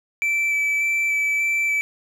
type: tone with vibrato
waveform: triangle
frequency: 2319 Hz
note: D7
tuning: 22 cents flat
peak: -17 dBFS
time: 0.22-1.81 s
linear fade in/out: 0 ms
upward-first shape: square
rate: 1.7 Hz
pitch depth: 9 cents each way
effects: none